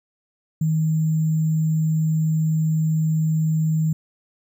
sine tone with sample-and-hold, 157.9 Hz, D#3, 26 cents sharp, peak -17 dBFS, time 0.61-3.93 s, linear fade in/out 5 ms, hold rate 7350 Hz, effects none

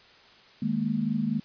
sine chord, D# suspended fourth, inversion none, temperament equal with one note detuned, 155.56 / 208.9 / 233.1 Hz, D#3 / G#3 / A#3, 0 / +10 / 0 cents, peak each -32 / -28 / -28 dBFS, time 0.62-1.4 s, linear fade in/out 5 ms, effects white hiss -54 dBFS RMS until 1.44 s + resampled to 11025 Hz

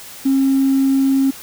triangle tone with tanh clipping, 270 Hz, C#4, 45 cents flat, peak -11 dBFS, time 0.25-1.31 s, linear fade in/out 10 ms, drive 1 dB, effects white hiss -36 dBFS RMS until 1.42 s

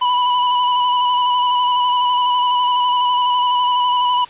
square tone with vibrato, 987.8 Hz, B5, in tune, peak -14 dBFS, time 0.01-4.25 s, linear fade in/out 10 ms, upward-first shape square, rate 12 Hz, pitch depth 18 cents each way, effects white hiss -40 dBFS RMS until 4.29 s + resampled to 8000 Hz

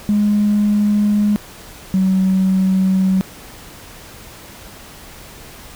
triangle tone pair in turn, 207.7 / 189.18 Hz, G#3 / F#3, 0 / +39 cents, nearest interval major second, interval 161 cents, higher first, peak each -8 dBFS, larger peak neither, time 0.09-1.36 / 1.94-3.21 s, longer neither, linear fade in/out 0 ms, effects tanh soft clip ceiling -9 dBFS + pink hiss -38 dBFS RMS until 5.75 s

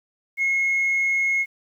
sine tone, 2166 Hz, C#7, 41 cents flat, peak -17 dBFS, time 0.37-1.46 s, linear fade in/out 50 ms, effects tanh soft clip ceiling -16 dBFS + 9-bit

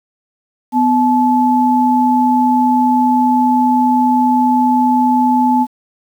sine tone pair together, 250 / 865 Hz, B3 / A5, +21 / -30 cents, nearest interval octave + major sixth, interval 2149 cents, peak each -12 dBFS, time 0.72-5.67 s, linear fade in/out 50 ms, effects 7-bit

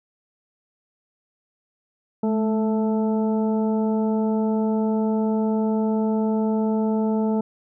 harmonic tone with a mistuned harmonic, 220 Hz, A3, in tune, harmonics 1 / 2 / 3 / 4 / 6, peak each -20 / -26 / -32 / -32 / -45 dBFS, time 2.23-7.41 s, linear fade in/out 5 ms, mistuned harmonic 1, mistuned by -34 cents, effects none

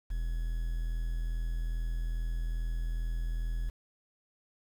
triangle tone with quantisation, 41.2 Hz, E1, in tune, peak -28 dBFS, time 0.1-3.7 s, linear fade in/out 10 ms, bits 9, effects none

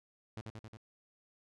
sawtooth tone with echo, 109.6 Hz, A2, 6 cents flat, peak -37 dBFS, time 0.37-0.41 s, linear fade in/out 0 ms, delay 90 ms, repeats 4, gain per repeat -2 dB, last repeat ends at 0.77 s, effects low-pass 7000 Hz 12 dB/octave

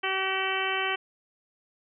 harmonic tone, 382.3 Hz, G4, 43 cents flat, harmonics 1 / 2 / 3 / 4 / 5 / 6 / 7 / 8, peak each -34 / -34 / -34 / -34 / -34 / -34 / -34 / -34 dBFS, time 0.03-0.96 s, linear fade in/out 10 ms, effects none

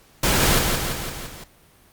pink noise with echo, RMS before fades -19 dBFS, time 0.23-0.59 s, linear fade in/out 5 ms, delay 170 ms, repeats 5, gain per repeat -4 dB, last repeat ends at 1.44 s, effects pink hiss -54 dBFS RMS until 1.92 s + Opus 48 kbps

